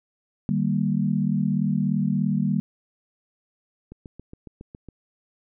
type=chord; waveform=sine; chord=Eb major; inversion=none; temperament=equal with one note detuned; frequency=152.63 / 196 / 233.1 Hz; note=Eb3 / G3 / Bb3; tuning=-33 / 0 / 0 cents; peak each=-25 / -23 / -26 dBFS; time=0.49-2.6 s; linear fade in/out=0 ms
type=click train; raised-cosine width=3 ms; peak=-27 dBFS; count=8; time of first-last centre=3.92-4.887 s; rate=7.24 Hz
effects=none